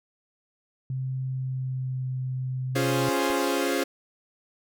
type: tone with pitch glide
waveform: sine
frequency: 130.81 to 129.08 Hz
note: C3 to C3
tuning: 0 to -23 cents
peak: -27 dBFS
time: 0.9-3.09 s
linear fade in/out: 2 ms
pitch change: -23 cents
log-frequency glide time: 1.24-2.09 s
type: chord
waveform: sawtooth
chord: Db major seventh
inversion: none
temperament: equal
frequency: 277.2 / 349.2 / 415.3 / 523.3 Hz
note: Db4 / F4 / Ab4 / C5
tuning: 0 / 0 / 0 / 0 cents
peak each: -24 / -25 / -26 / -26 dBFS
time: 2.75-3.84 s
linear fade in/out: 10 ms
type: clicks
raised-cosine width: 2 ms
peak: -30 dBFS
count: 2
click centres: 3.301 / 3.304 s
effects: none